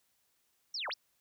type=linear two-way sweep; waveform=sine; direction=down then up; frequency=5840 to 477.8 to 5840 Hz; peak=-35 dBFS; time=0.74-0.94 s; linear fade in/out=5 ms; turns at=0.89 s; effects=white hiss -75 dBFS RMS until 1.2 s